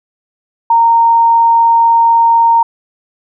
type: tone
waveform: sine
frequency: 924 Hz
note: A#5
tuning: 16 cents flat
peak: -5 dBFS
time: 0.7-2.63 s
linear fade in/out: 5 ms
effects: none